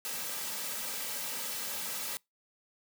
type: noise with comb filter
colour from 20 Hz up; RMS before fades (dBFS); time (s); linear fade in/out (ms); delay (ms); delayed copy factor
white; -37; 0.05-2.17; 0; 2.8; -0.6
effects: noise-tail reverb RT60 0.2 s tail -26 dB re dry + high-pass 200 Hz 12 dB/octave